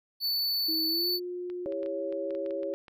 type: tone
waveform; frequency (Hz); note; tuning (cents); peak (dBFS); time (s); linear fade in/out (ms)
square; 4483; C#8; +19; -27; 0.2-1.2; 50
type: tone with pitch glide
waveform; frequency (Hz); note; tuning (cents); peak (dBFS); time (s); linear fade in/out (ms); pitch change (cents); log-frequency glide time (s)
sine; 320 to 357.1; D#4 to F4; +49 to +39; -33; 0.68-1.66; 10; +190; 0.88-1.09
type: clicks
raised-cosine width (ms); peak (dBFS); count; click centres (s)
0.3; -34; 12; 1.5 / 1.723 / 1.831 / 1.861 / 2.125 / 2.307 / 2.35 / 2.462 / 2.508 / 2.632 / 2.738 / 2.882
type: chord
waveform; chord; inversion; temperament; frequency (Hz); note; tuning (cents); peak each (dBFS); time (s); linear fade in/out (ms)
sine; C# diminished; first; equal with one note detuned; 329.6 / 396.8 / 554.4; E4 / G4 / C#5; 0 / +21 / 0; -37 / -36 / -32; 1.66-2.74; 0
effects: none